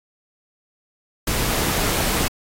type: noise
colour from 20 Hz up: pink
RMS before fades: -22 dBFS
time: 1.27-2.28 s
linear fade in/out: 5 ms
effects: AAC 48 kbps